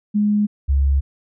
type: tone pair in turn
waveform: sine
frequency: 208.2 / 69.04 Hz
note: G#3 / C#2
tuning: +5 / -6 cents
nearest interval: octave + perfect fifth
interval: 1911 cents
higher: first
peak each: -14 / -13 dBFS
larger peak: second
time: 0.14-0.47 / 0.68-1.01 s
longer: neither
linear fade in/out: 20 ms
effects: none